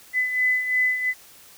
sine beating tone pair, 2008 / 2010.9 Hz, B6 / B6, +28 / +31 cents, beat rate 2.9 Hz, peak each -20 / -27 dBFS, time 0.13-1.14 s, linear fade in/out 50 ms, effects white hiss -49 dBFS RMS until 1.57 s

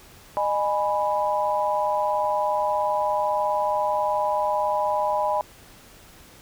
sine chord, G# minor, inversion second, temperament equal with one note detuned, 610.9 / 830.6 / 987.8 Hz, D#5 / G#5 / B5, -32 / 0 / 0 cents, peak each -25 dBFS, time 0.37-5.41 s, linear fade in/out 0 ms, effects pink hiss -49 dBFS RMS until 6.41 s

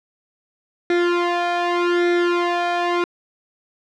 sawtooth tone with flanger, 349.2 Hz, F4, in tune, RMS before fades -19 dBFS, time 0.9-3.04 s, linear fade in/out 2 ms, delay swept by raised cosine 0.52 to 1.26 ms, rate 0.84 Hz, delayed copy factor +1, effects low-pass 3000 Hz 12 dB/octave

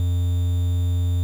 triangle tone with quantisation, 88.1 Hz, F2, 16 cents sharp, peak -16 dBFS, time 0-1.23 s, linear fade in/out 0 ms, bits 7, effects none

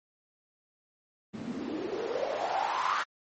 white noise with band-pass filter sweep, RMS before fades -32 dBFS, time 1.33-3.04 s, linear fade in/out 20 ms, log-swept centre 200 to 1300 Hz, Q 6.1, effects low-pass 8000 Hz 12 dB/octave + MP3 32 kbps

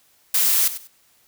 blue noise with echo, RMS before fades -18 dBFS, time 0.34-0.68 s, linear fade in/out 5 ms, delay 97 ms, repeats 2, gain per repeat -13 dB, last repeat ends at 0.874 s, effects white hiss -59 dBFS RMS until 1.27 s

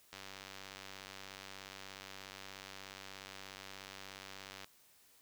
click train, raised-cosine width 0.2 ms, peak -30 dBFS, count 438, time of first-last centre 0.13-4.644 s, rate 96.8 Hz, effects white hiss -66 dBFS RMS until 5.21 s

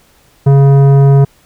sine tone with tanh clipping, 138.59 Hz, C#3, in tune, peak -5 dBFS, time 0.46-1.25 s, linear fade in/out 10 ms, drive 13 dB, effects pink hiss -49 dBFS RMS until 1.45 s

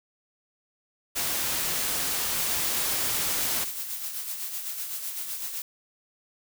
white noise, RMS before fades -28 dBFS, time 1.15-3.65 s, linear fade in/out 20 ms
blue noise with tremolo, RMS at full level -32 dBFS, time 2.38-5.62 s, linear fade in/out 2 ms, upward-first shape sine, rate 7.9 Hz, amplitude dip 45%
effects none

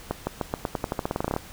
accelerating click train, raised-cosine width 1 ms, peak -11 dBFS, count 18, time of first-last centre 0.11-1.364 s, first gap 160 ms, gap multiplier 0.89, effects pink hiss -45 dBFS RMS until 1.52 s

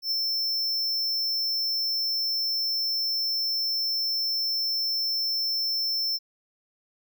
square tone with ADSR envelope, 5340 Hz, E8, 22 cents sharp, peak -23 dBFS, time 0.02-6.19 s, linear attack 96 ms, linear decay 7 ms, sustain -2 dB, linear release 36 ms, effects none

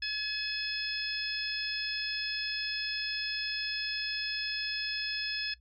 harmonic tone, 854 Hz, G#5, 48 cents sharp, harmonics 2 / 3 / 4 / 5 / 6, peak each -37 / -39 / -42 / -43 / -35 dBFS, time 0.02-5.54 s, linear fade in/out 5 ms, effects noise-tail reverb RT60 0.1 s tail -20 dB re dry + added 60 Hz sine -58 dBFS peak until 5.6 s

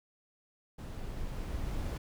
brown noise with level ramp, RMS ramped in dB -41 to -34 dBFS, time 0.78-1.98 s, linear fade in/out 10 ms, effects none

